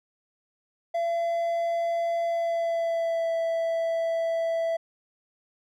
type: tone with pitch glide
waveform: triangle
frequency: 677 to 661.5 Hz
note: E5 to E5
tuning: +46 to +6 cents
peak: -22 dBFS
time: 0.94-4.77 s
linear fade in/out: 10 ms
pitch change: -40 cents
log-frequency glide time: 2.25-3.33 s
effects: none